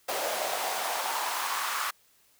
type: noise with high-pass filter sweep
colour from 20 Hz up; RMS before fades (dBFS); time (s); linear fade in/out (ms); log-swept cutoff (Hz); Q
pink; -31; 0.08-1.91; 10; 560 to 1200; 3.3
effects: white hiss -64 dBFS RMS until 2.39 s